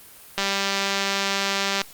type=click train; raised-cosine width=0.2 ms; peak=-6 dBFS; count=284; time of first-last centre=0.38-1.817 s; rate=197 Hz; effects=white hiss -46 dBFS RMS until 1.93 s + Opus 32 kbps